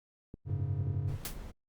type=clicks; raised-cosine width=3 ms; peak=-31 dBFS; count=7; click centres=0.341 / 0.498 / 0.6 / 0.807 / 0.87 / 0.904 / 0.946 s
type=chord; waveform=triangle; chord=F# suspended second; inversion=none; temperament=equal; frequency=92.5 / 103.83 / 138.59 Hz; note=F#2 / G#2 / C#3; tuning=0 / 0 / 0 cents; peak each=-33 dBFS; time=0.45-1.18 s; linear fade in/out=50 ms
type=noise; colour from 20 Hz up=brown; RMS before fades=-43 dBFS; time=1.07-1.52 s; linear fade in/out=20 ms
type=noise with exponential decay; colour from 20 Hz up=white; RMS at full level=-34 dBFS; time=1.25-1.39 s; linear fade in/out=1 ms; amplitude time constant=30 ms
effects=Opus 48 kbps